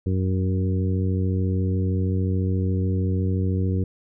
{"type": "harmonic tone with a mistuned harmonic", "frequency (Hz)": 93.7, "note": "F#2", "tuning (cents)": 22, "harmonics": [1, 2, 3, 4, 5], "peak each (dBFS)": [-21, -27, -31, -33, -35], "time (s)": [0.06, 3.84], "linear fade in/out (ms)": 5, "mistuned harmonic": 1, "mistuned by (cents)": -16, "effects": []}